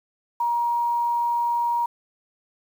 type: tone with quantisation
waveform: sine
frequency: 947 Hz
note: A#5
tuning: 27 cents sharp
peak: -20 dBFS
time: 0.4-1.86 s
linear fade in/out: 5 ms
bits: 8
effects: none